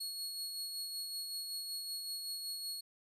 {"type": "tone with tremolo", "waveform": "sawtooth", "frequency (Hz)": 4334, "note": "C#8", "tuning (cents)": -40, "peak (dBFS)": -35, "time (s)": [0, 2.81], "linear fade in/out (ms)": 10, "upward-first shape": "sine", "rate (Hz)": 5.3, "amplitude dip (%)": 35, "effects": ["resampled to 32000 Hz"]}